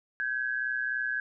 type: tone pair together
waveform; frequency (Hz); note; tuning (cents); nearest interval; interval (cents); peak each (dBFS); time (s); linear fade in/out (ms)
sine; 1550 / 1673.5; G6 / G#6; -20 / +13; minor second; 133; -31 / -31; 0.2-1.2; 0
effects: none